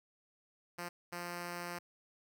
5% pulse tone bursts at uneven times, 174.61 Hz, F3, in tune, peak -29 dBFS, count 2, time 0.78-0.89 / 1.12-1.79 s, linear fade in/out 10 ms, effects none

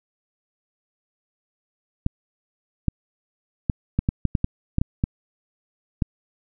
clicks, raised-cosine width 5 ms, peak -7 dBFS, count 12, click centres 2.064 / 2.883 / 3.698 / 3.99 / 4.089 / 4.253 / 4.352 / 4.444 / 4.784 / 4.815 / 5.039 / 6.022 s, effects none

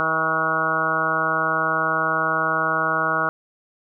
harmonic tone, 160 Hz, D#3, 49 cents sharp, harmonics 1 / 2 / 3 / 4 / 5 / 6 / 7 / 8 / 9, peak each -34 / -33 / -32 / -28 / -31 / -33 / -25 / -25 / -23 dBFS, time 0-3.29 s, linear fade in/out 0 ms, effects none

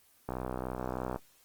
click train, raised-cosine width 1 ms, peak -20 dBFS, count 56, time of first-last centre 0.29-1.16 s, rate 63.2 Hz, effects white hiss -64 dBFS RMS until 1.44 s + Opus 24 kbps

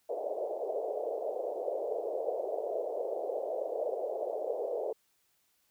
pink band-pass noise, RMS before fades -35 dBFS, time 0.09-4.93 s, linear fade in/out 5 ms, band 430 to 670 Hz, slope 48 dB/octave, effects white hiss -73 dBFS RMS until 5.7 s

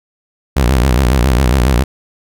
sawtooth tone with vibrato, 63.5 Hz, B1, 49 cents sharp, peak -5 dBFS, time 0.56-1.84 s, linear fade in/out 10 ms, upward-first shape sine, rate 7.3 Hz, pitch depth 170 cents each way, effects none

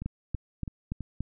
two click trains, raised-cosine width 5 ms, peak -23 / -19 dBFS, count 4 / 5, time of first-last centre 0.02-1.007 / 0.06-1.206 s, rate 3.04 / 3.49 Hz, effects none

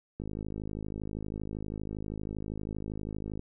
click train, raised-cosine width 3 ms, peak -24 dBFS, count 169, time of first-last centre 0.2-3.394 s, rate 52.6 Hz, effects none

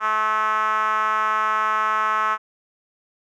5% pulse tone with band-pass filter, 216.1 Hz, A3, 31 cents flat, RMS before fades -21 dBFS, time 0-2.38 s, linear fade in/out 50 ms, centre 1200 Hz, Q 5.4, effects none

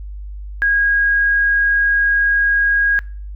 sine tone, 1639 Hz, G#6, 23 cents flat, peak -12 dBFS, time 0.62-2.99 s, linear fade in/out 0 ms, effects noise-tail reverb RT60 0.4 s tail -22 dB re dry + added 50 Hz sine -27 dBFS peak until 3.35 s

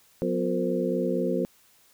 sine tone cluster, 181.9 / 250.4 / 355.4 / 456.9 / 521 Hz, F#3 / B3 / F4 / A#4 / C5, -29 / +24 / +30 / -35 / -7 cents, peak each -30 dBFS, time 0.22-1.45 s, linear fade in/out 0 ms, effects white hiss -60 dBFS RMS until 1.93 s

